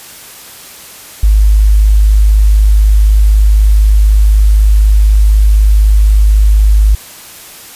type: tone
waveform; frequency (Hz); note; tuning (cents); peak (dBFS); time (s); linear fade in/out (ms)
sine; 52; G#1; +3; -3; 1.23-6.95; 5
effects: white hiss -32 dBFS RMS until 7.75 s + resampled to 32000 Hz